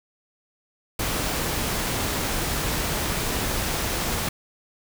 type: noise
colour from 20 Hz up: pink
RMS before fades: -26 dBFS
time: 0.99-4.29 s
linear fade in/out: 5 ms
effects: none